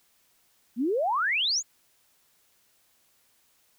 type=exponential sweep; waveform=sine; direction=up; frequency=217.4 to 7230 Hz; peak=-23 dBFS; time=0.76-1.63 s; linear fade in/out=50 ms; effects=white hiss -66 dBFS RMS until 3.78 s